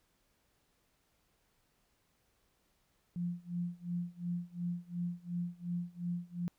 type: tone with tremolo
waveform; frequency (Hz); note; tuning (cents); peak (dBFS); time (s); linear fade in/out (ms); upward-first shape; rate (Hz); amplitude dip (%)
sine; 174.61; F3; 0; -32; 3.16-6.48; 0; sine; 2.8; 95
effects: pink hiss -75 dBFS RMS until 6.58 s